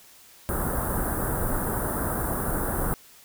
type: band-stop noise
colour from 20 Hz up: pink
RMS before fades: -27 dBFS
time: 0.49-2.94 s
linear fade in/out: 0 ms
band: 1600 to 9100 Hz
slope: 48 dB/octave
effects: white hiss -52 dBFS RMS until 3.24 s